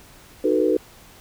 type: chord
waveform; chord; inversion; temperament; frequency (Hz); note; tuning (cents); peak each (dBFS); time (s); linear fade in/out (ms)
sine; B dominant seventh; first; just; 308.7 / 370.4 / 444.5 / 493.9; D#4 / F#4 / A4 / B4; -14 / +2 / +18 / 0; -22; 0.44-0.77; 5
effects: pink hiss -48 dBFS RMS until 1.2 s